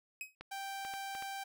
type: tone with exponential decay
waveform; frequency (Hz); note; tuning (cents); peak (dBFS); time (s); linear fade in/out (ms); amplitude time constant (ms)
45% pulse; 2536; D#7; +32; -37; 0.21-0.35; 1; 29
type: clicks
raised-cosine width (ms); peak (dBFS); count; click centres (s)
0.3; -30; 5; 0.41 / 0.85 / 0.938 / 1.151 / 1.224
type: tone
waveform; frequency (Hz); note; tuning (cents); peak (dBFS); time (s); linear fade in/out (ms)
sawtooth; 784; G5; 0; -36; 0.51-1.44; 10
effects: none